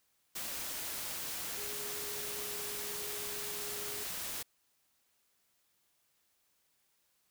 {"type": "tone in noise", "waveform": "sine", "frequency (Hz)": 414.5, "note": "G#4", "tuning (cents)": -3, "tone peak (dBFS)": -47, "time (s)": [1.57, 4.04], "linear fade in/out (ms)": 10, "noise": "white", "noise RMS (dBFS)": -40, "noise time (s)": [0.35, 4.43], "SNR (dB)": -10, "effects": ["white hiss -75 dBFS RMS until 7.3 s"]}